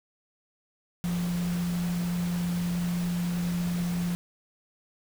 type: tone in noise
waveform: sine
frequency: 174.7 Hz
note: F3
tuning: 1 cent sharp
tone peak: -26 dBFS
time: 1.04-4.15 s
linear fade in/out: 0 ms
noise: pink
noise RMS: -40 dBFS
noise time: 1.04-4.15 s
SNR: +11 dB
effects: none